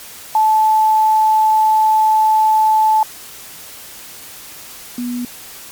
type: tone pair in turn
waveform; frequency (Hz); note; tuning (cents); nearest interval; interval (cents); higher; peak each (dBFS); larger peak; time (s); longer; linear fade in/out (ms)
sine; 870 / 244.1; A5 / B3; -20 / -20; octave + minor seventh; 2200; first; -9 / -19; first; 0.35-3.03 / 4.98-5.25; first; 2
effects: white hiss -35 dBFS RMS until 5.71 s + MP3 96 kbps